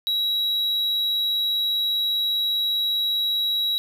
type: tone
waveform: triangle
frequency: 3875 Hz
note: B7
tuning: 34 cents flat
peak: -19 dBFS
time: 0.07-3.78 s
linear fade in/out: 0 ms
effects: none